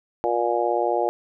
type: harmonic tone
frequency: 118.9 Hz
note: A#2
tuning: 35 cents sharp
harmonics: 3 / 4 / 5 / 6 / 7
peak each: -26 / -26 / -26 / -26 / -26 dBFS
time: 0.24-1.09 s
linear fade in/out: 0 ms
effects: none